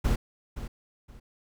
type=noise with echo; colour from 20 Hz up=brown; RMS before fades=-24 dBFS; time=0.04-0.16 s; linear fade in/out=10 ms; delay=520 ms; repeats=2; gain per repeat=-12 dB; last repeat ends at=1.2 s; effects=none